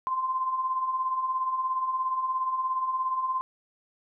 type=beating tone pair; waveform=sine; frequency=1024 / 1041 Hz; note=C6 / C6; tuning=-38 / -9 cents; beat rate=17 Hz; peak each=-35 / -26 dBFS; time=0.07-3.41 s; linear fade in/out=0 ms; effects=none